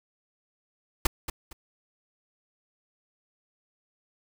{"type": "noise with echo", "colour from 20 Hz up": "pink", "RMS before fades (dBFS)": -21, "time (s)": [1.05, 1.07], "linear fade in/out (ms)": 5, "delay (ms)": 230, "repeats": 2, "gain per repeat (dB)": -11, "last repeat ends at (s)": 1.53, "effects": []}